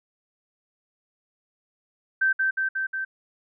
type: tone with echo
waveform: sine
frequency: 1554 Hz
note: G6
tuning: 16 cents flat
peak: -18 dBFS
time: 2.21-2.33 s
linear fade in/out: 10 ms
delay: 180 ms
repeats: 4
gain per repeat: -2 dB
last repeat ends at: 3.05 s
effects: none